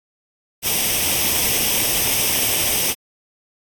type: noise with comb filter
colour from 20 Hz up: white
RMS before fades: -19 dBFS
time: 0.62-2.95 s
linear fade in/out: 50 ms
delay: 0.35 ms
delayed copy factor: +0.6
effects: AAC 64 kbps